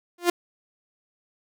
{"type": "tone with exponential growth", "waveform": "sawtooth", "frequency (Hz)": 349.2, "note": "F4", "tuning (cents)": 0, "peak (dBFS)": -11, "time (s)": [0.18, 0.3], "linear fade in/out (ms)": 5, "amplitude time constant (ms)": 24, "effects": []}